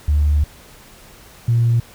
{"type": "tone pair in turn", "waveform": "sine", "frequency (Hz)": [73.9, 117.31], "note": ["D2", "A#2"], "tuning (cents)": [11, 11], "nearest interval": "minor sixth", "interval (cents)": 800, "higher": "second", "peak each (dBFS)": -11, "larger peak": "neither", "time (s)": [[0.08, 0.44], [1.48, 1.8]], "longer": "first", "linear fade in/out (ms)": 5, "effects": ["tanh soft clip ceiling -8 dBFS", "pink hiss -44 dBFS RMS until 1.94 s"]}